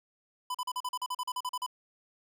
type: tone bursts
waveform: square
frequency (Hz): 1000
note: B5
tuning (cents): +21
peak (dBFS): -32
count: 14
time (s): 0.5-1.664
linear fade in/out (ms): 5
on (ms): 46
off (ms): 40
effects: none